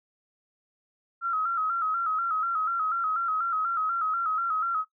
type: tone with vibrato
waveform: sine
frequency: 1318.5 Hz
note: E6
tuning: in tune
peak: -24 dBFS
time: 1.21-4.85 s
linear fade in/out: 50 ms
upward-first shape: square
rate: 4.1 Hz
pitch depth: 65 cents each way
effects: noise-tail reverb RT60 0.1 s tail -17 dB re dry